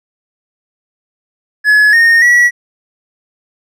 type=tone with pitch steps; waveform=triangle; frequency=1699 / 1844 / 1934 Hz; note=G#6 / A#6 / B6; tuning=+39 / -19 / -37 cents; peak=-3 dBFS; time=1.64-2.51 s; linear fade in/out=50 ms; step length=290 ms; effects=none